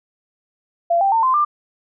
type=tone with pitch steps; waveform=sine; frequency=684 / 785.7 / 902.5 / 1036.8 / 1190.9 Hz; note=F5 / G5 / A5 / C6 / D6; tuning=-36 / +4 / +44 / -16 / +24 cents; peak=-13 dBFS; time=0.9-1.45 s; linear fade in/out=10 ms; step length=110 ms; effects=none